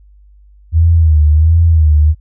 sine tone with vibrato, 79.4 Hz, D#2, 36 cents sharp, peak -5 dBFS, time 0.72-2.15 s, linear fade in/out 50 ms, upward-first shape sine, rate 1.4 Hz, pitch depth 94 cents each way, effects added 50 Hz sine -40 dBFS peak until 2.2 s

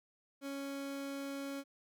30% pulse tone, 277.2 Hz, C#4, in tune, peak -37 dBFS, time 0.41-1.64 s, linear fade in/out 50 ms, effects none

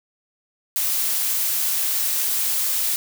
blue noise, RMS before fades -22 dBFS, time 0.76-2.96 s, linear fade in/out 0 ms, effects none

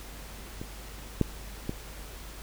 clicks, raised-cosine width 3 ms, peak -23 / -9 / -17 dBFS, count 3, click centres 0.615 / 1.213 / 1.694 s, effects added 50 Hz sine -43 dBFS peak until 2.42 s + pink hiss -46 dBFS RMS until 2.42 s

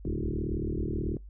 sine tone with frequency modulation, 130.81 Hz, C3, in tune, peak -28 dBFS, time 0.05-1.17 s, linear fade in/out 2 ms, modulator 38.4 Hz, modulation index 6.6, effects noise-tail reverb RT60 0.2 s tail -24 dB re dry + added 50 Hz sine -43 dBFS peak until 1.29 s

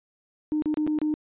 sine tone with dropouts, 304.8 Hz, D#4, 36 cents flat, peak -21 dBFS, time 0.52-1.14 s, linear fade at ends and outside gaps 0 ms, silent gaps 0.622-0.658 / 0.742-0.772 / 0.866-0.875 / 0.988-1.016 s, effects tanh soft clip ceiling -18 dBFS + resampled to 8000 Hz

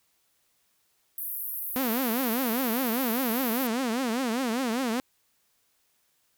pink band-pass noise, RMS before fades -34 dBFS, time 1.18-3.67 s, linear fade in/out 2 ms, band 12000 to 16000 Hz, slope 48 dB/octave
sawtooth tone with vibrato, 243.6 Hz, B3, 24 cents flat, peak -22 dBFS, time 1.76-5 s, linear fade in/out 0 ms, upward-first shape triangle, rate 5 Hz, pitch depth 220 cents each way
effects white hiss -70 dBFS RMS until 6.37 s

